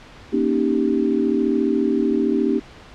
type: chord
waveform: sine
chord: Eb dominant seventh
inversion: second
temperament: equal with one note detuned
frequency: 236.2 / 277.2 / 311.1 / 392 Hz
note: Bb3 / Db4 / Eb4 / G4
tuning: +23 / 0 / 0 / 0 cents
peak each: -22 dBFS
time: 0.32-2.6 s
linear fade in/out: 20 ms
effects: pink hiss -43 dBFS RMS until 2.94 s + low-pass 4000 Hz 12 dB/octave